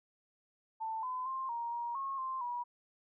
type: tone with pitch steps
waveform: sine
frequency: 888 / 1015 / 1055 / 938 / 946 / 1087 / 1050 / 967 Hz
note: A5 / B5 / C6 / A#5 / A#5 / C#6 / C6 / B5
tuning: +16 / +47 / +14 / +11 / +25 / -34 / +6 / -37 cents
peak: -35 dBFS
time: 0.8-2.64 s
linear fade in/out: 20 ms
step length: 230 ms
effects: none